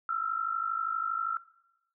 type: tone pair together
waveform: sine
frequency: 1311 / 1363.5 Hz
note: E6 / F6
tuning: -10 / -42 cents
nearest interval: minor second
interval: 68 cents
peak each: -32 / -30 dBFS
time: 0.09-1.37 s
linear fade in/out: 2 ms
effects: noise-tail reverb RT60 0.9 s tail -19 dB re dry